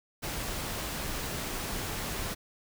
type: noise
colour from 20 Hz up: pink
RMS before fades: -35 dBFS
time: 0.22-2.35 s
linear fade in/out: 20 ms
effects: none